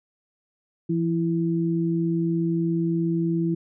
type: tone pair together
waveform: sine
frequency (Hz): 168.45 / 331.5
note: E3 / E4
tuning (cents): +38 / +10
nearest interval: octave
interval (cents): 1172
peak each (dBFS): -23 / -24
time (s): 0.89-3.55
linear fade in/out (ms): 10
effects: none